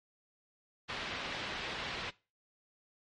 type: low-pass noise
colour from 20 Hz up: white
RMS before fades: -40 dBFS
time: 0.88-2.11 s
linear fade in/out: 20 ms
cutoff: 3700 Hz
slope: 24 dB/octave
effects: noise-tail reverb RT60 0.3 s tail -20 dB re dry + MP3 48 kbps